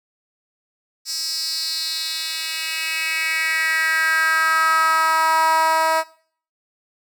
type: tone with high-pass filter sweep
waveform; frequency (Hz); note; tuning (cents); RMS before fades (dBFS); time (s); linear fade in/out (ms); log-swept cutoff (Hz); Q
10% pulse; 320.8; E4; -47; -20; 1.05-6.04; 50; 5600 to 760; 3.8
effects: noise-tail reverb RT60 0.5 s tail -18 dB re dry